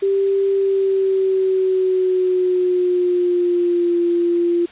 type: tone with pitch glide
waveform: sine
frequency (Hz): 392 to 345.2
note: G4 to F4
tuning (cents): 0 to -20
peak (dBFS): -14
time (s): 0.02-4.66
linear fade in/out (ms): 10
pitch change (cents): -220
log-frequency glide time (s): 0.53-4
effects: white hiss -42 dBFS RMS until 4.71 s + resampled to 8000 Hz